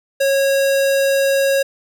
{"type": "tone", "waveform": "square", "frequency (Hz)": 548, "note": "C#5", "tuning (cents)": -20, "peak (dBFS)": -14, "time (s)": [0.2, 1.63], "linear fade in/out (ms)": 10, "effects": []}